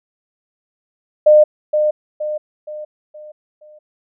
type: tone with echo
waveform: sine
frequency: 606 Hz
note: D#5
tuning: 46 cents flat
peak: -5 dBFS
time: 1.26-1.44 s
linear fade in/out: 10 ms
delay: 470 ms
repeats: 5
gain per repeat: -7 dB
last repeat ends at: 3.79 s
effects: none